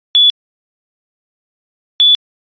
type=tone pair in turn; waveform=sine; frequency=3432 / 3454 Hz; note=A7 / A7; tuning=-44 / -33 cents; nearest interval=unison; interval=11 cents; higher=second; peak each=-5 dBFS; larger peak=neither; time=0.15-0.3 / 2-2.15 s; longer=neither; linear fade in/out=0 ms; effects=resampled to 11025 Hz